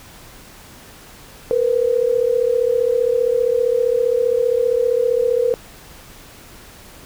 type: tone pair together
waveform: sine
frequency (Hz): 464.8 / 500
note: A#4 / B4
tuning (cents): -5 / +21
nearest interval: minor second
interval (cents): 126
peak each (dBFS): -17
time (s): 1.51-5.54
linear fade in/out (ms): 0
effects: pink hiss -42 dBFS RMS until 7.05 s